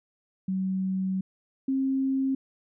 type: tone pair in turn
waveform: sine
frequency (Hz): 189.1 / 267.4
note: F#3 / C4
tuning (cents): +38 / +38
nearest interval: tritone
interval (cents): 600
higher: second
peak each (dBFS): -25 / -23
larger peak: second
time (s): 0.48-1.21 / 1.68-2.35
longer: first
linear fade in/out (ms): 5
effects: none